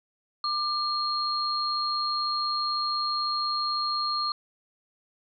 sine tone pair together, 1194 / 4246 Hz, D6 / C8, +28 / +25 cents, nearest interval octave + minor seventh, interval 2197 cents, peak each -28 dBFS, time 0.44-4.32 s, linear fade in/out 2 ms, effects none

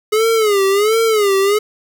square tone with vibrato, 420 Hz, G#4, 19 cents sharp, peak -12 dBFS, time 0.12-1.59 s, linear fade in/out 10 ms, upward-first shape sine, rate 1.4 Hz, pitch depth 140 cents each way, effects 7-bit

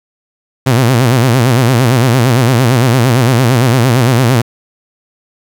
sawtooth tone with vibrato, 123.47 Hz, B2, in tune, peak -3 dBFS, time 0.66-4.42 s, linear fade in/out 10 ms, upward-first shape sine, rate 8.8 Hz, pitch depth 150 cents each way, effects 7-bit

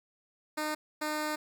10% pulse tone pair in turn, 305.5 / 304.4 Hz, D#4 / D#4, -32 / -38 cents, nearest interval unison, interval 6 cents, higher first, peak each -23 dBFS, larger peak neither, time 0.57-0.75 / 1.01-1.36 s, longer second, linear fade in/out 10 ms, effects none

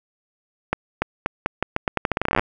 accelerating click train, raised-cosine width 0.5 ms, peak -4 dBFS, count 21, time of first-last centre 0.73-2.395 s, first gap 290 ms, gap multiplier 0.83, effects none

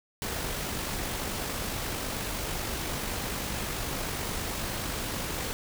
pink noise with amplitude modulation, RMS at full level -32 dBFS, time 0.22-5.53 s, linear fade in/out 0 ms, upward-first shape sine, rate 49.4 Hz, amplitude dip 25%, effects none

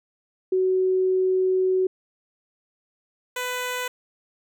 sine / 10% pulse tone pair in turn, 373.6 / 498.7 Hz, F#4 / B4, +17 / +17 cents, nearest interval perfect fourth, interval 500 cents, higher second, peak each -18 dBFS, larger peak neither, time 0.52-1.87 / 3.36-3.88 s, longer first, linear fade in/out 5 ms, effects none

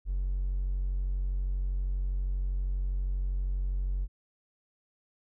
triangle tone with hard clipping, 46.25 Hz, F#1, in tune, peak -27 dBFS, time 0.05-4.08 s, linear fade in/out 50 ms, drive 2 dB, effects none

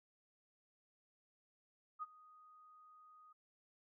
sine tone with ADSR envelope, 1244.5 Hz, D#6, in tune, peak -39 dBFS, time 1.99-3.33 s, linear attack 34 ms, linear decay 29 ms, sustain -21 dB, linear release 9 ms, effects none

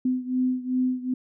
sine beating tone pair, 253.7 / 256.3 Hz, B3 / C4, +47 / -36 cents, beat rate 2.6 Hz, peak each -24 / -27 dBFS, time 0.05-1.14 s, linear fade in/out 5 ms, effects none

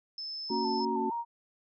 sine tone, 5250 Hz, E8, 8 cents flat, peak -36 dBFS, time 0.18-0.85 s, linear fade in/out 2 ms
sine tone with vibrato, 913 Hz, A#5, 36 cents flat, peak -31 dBFS, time 0.49-1.25 s, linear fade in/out 50 ms, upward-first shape square, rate 3.2 Hz, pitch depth 44 cents each way
sine chord, F# major, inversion first, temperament just, 231.2 / 277.5 / 370 Hz, A#3 / C#4 / F#4, -14 / +2 / 0 cents, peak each -34 / -36 / -33 dBFS, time 0.5-1.1 s, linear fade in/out 5 ms
effects none

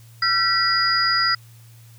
sine tone cluster, 1353 / 1533 / 1944 / 4897 Hz, E6 / G6 / B6 / D#8, +45 / -39 / -28 / -28 cents, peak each -21 / -29 / -23 / -20 dBFS, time 0.22-1.35 s, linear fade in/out 5 ms, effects added 115 Hz sine -44 dBFS peak until 1.98 s + white hiss -54 dBFS RMS until 1.98 s

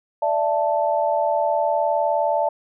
sine chord, D suspended second, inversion none, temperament equal with one note detuned, 587.3 / 666.9 / 880 Hz, D5 / E5 / A5, 0 / +20 / 0 cents, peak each -22 dBFS, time 0.22-2.49 s, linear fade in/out 5 ms, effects none

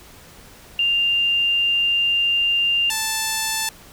sine / 5% pulse tone pair in turn, 2794 / 880.1 Hz, F7 / A5, 0 / 0 cents, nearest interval octave + minor sixth, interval 2000 cents, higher first, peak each -16 / -9 dBFS, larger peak second, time 0.79-2.9 / 2.9-3.69 s, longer first, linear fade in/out 2 ms, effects pink hiss -45 dBFS RMS until 3.92 s

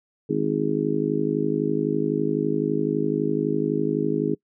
harmonic tone, 51.91 Hz, G#1, in tune, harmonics 3 / 4 / 5 / 6 / 7 / 8, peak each -29 / -31 / -27 / -26 / -31 / -26 dBFS, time 0.29-4.35 s, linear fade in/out 10 ms, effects noise-tail reverb RT60 0.1 s tail -25 dB re dry

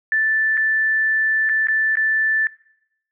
sine tone with dropouts, 1760 Hz, A6, in tune, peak -15 dBFS, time 0.12-2.47 s, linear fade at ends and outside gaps 1 ms, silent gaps 0.571-0.575 / 1.491-1.495 / 1.671-1.684 / 1.955-1.97 s, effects noise-tail reverb RT60 0.8 s tail -22 dB re dry

